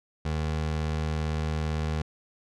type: tone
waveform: 25% pulse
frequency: 77.78 Hz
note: D#2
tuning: in tune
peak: -23 dBFS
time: 0.25-2.02 s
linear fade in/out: 5 ms
effects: low-pass 6000 Hz 12 dB/octave